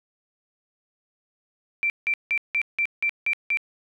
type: tone bursts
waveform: sine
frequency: 2349 Hz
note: D7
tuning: in tune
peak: -20 dBFS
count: 8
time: 1.83-3.572 s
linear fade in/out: 0 ms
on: 69 ms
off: 170 ms
effects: 10-bit